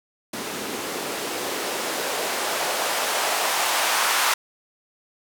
blue noise with band-pass filter sweep, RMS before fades -25 dBFS, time 0.33-4.34 s, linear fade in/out 5 ms, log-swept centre 250 to 1000 Hz, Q 1.3, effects none

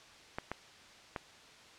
clicks, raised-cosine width 0.5 ms, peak -21 dBFS, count 3, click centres 0.385 / 0.516 / 1.162 s, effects white hiss -56 dBFS RMS until 1.78 s + low-pass 5000 Hz 12 dB/octave

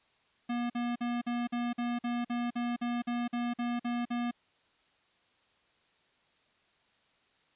square tone bursts, 240 Hz, B3, 49 cents flat, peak -31 dBFS, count 15, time 0.49-4.312 s, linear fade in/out 10 ms, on 210 ms, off 48 ms, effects white hiss -69 dBFS RMS until 7.55 s + resampled to 8000 Hz

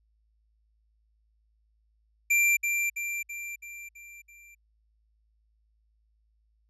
square tone with echo, 2363 Hz, D7, 10 cents sharp, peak -21 dBFS, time 2.3-2.57 s, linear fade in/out 10 ms, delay 330 ms, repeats 6, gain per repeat -5 dB, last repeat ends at 4.55 s, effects added 54 Hz sine -66 dBFS peak until 6.69 s + resampled to 32000 Hz

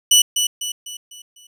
20% pulse tone with echo, 2960 Hz, F#7, in tune, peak -4 dBFS, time 0.11-0.22 s, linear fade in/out 5 ms, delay 250 ms, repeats 5, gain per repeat -7 dB, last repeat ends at 1.47 s, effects none

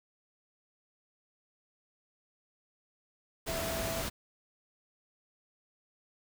sine tone in noise, 659.3 Hz, E5, in tune, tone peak -37 dBFS, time 3.47-4.03 s, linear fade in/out 20 ms, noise pink, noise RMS -36 dBFS, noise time 3.46-4.1 s, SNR -4 dB, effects none

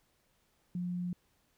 sine tone, 177.7 Hz, F3, 30 cents sharp, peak -33 dBFS, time 0.75-1.13 s, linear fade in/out 2 ms, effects pink hiss -73 dBFS RMS until 1.57 s

